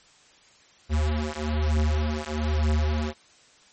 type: beating tone pair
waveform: square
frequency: 75.5 / 76.6 Hz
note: D2 / D#2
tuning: +48 / -27 cents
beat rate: 1.1 Hz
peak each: -26 dBFS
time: 0.89-3.14 s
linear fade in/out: 50 ms
effects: white hiss -56 dBFS RMS until 3.72 s + MP3 32 kbps